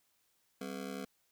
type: ring-modulated tone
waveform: 25% pulse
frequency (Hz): 229.5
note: A#3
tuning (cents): -27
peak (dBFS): -33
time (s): 0.61-1.05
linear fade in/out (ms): 0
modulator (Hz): 35.4
effects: white hiss -75 dBFS RMS until 1.31 s